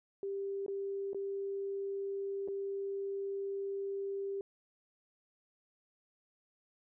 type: tone with dropouts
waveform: sine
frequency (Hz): 394.7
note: G4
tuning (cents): +12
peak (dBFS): -35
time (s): 0.23-4.41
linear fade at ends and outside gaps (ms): 1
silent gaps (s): 0.663-0.681 / 1.132-1.146 / 2.477-2.484
effects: none